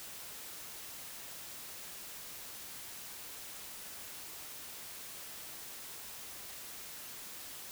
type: silence
effects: white hiss -47 dBFS RMS until 7.71 s